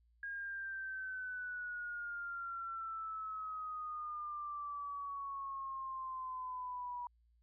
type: exponential sweep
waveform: sine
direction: down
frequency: 1631 to 969 Hz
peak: -40 dBFS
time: 0.23-7.07 s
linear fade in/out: 2 ms
effects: added 58 Hz sine -68 dBFS peak until 7.42 s